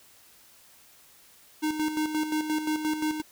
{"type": "tone with tremolo", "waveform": "square", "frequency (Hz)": 308.1, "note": "D#4", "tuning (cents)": -17, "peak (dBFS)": -25, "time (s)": [1.62, 3.22], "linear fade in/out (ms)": 20, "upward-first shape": "square", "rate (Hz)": 5.7, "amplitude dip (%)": 55, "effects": ["white hiss -56 dBFS RMS until 3.31 s"]}